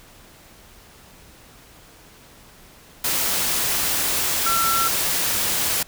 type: tone in noise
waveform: sine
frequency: 1349 Hz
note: E6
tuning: 40 cents sharp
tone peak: -20 dBFS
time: 4.46-4.88 s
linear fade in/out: 5 ms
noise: white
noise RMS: -22 dBFS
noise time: 3.04-5.83 s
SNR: -1 dB
effects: pink hiss -48 dBFS RMS until 5.87 s